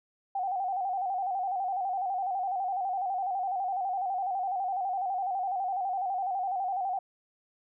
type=tone with vibrato; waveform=sine; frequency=758 Hz; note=F#5; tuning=42 cents sharp; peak=-28 dBFS; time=0.35-6.99 s; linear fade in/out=5 ms; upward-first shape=square; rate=12 Hz; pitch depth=68 cents each way; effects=none